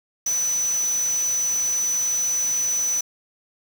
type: tone in noise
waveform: sine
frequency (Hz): 5980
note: F#8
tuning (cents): +17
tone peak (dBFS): -20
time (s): 0.26-3.01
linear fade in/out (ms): 5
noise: white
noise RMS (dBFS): -35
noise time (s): 0.26-3.01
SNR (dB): +12
effects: none

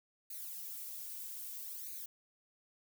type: noise with flanger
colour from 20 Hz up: violet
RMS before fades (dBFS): -45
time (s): 0.3-2.06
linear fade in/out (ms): 5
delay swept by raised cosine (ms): 0.46 to 3.46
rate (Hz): 0.62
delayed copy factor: +0.95
effects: none

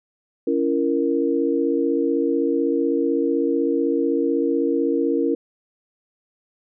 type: chord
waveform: sine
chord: A# diminished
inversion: first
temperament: just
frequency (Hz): 279.7 / 335.6 / 466.2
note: C#4 / E4 / A#4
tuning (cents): +16 / +31 / 0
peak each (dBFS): -22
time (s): 0.47-5.35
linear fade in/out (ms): 5
effects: none

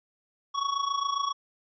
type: tone with amplitude modulation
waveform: square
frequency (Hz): 1118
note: C#6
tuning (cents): +14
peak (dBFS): -24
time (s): 0.54-1.33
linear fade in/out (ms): 20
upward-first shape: sine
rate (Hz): 27.4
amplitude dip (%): 75
effects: resampled to 16000 Hz

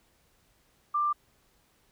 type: tone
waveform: sine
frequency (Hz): 1185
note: D6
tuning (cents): +15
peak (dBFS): -24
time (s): 0.94-1.13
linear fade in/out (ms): 10
effects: pink hiss -67 dBFS RMS until 1.91 s

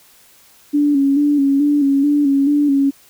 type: tone with vibrato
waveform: sine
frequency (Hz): 284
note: C#4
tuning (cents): +42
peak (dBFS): -11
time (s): 0.73-2.91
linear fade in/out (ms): 20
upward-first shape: square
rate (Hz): 2.3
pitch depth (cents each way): 46
effects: white hiss -49 dBFS RMS until 3.09 s

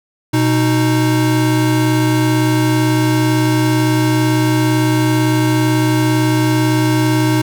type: tone pair together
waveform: square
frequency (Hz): 123 / 311.1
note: B2 / D#4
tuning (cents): -7 / 0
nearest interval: octave + major third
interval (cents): 1607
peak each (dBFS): -15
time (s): 0.33-7.42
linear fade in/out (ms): 10
effects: none

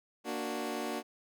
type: chord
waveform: 20% pulse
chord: Bb augmented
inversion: none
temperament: equal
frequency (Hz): 233.1 / 293.7 / 370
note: Bb3 / D4 / F#4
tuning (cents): 0 / 0 / 0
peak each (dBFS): -34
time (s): 0.24-1.03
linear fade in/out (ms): 50
effects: none

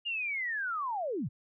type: linear sweep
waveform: sine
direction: down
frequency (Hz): 2863 to 87.31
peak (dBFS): -31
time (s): 0.05-1.29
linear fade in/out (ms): 20
effects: none

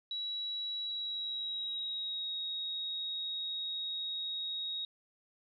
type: tone with pitch glide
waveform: sine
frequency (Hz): 3900 to 3772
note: B7 to A#7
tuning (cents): -23 to +20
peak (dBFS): -35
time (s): 0.11-4.85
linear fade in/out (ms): 2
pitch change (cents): -57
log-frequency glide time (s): 0.83-2.36
effects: none

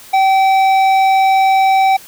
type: tone with tanh clipping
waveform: sine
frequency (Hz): 770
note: G5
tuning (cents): -31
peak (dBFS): -10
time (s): 0.13-1.97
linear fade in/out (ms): 10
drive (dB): 11
effects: white hiss -38 dBFS RMS until 2.07 s

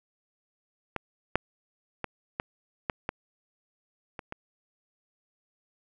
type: clicks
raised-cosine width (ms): 0.5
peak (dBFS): -15 / -7 / -16 / -14 / -12 / -14 / -22 / -21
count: 8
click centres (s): 0.963 / 1.356 / 2.043 / 2.399 / 2.898 / 3.091 / 4.192 / 4.324
effects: none

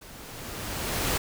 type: noise with level ramp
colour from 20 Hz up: pink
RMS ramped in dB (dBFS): -47 to -25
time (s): 0.01-1.18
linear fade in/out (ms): 10
effects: none

